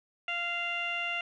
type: tone with low-pass filter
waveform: 15% pulse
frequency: 694 Hz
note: F5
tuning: 11 cents flat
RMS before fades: -33 dBFS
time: 0.28-1.21 s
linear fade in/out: 2 ms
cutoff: 2700 Hz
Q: 4.7
effects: none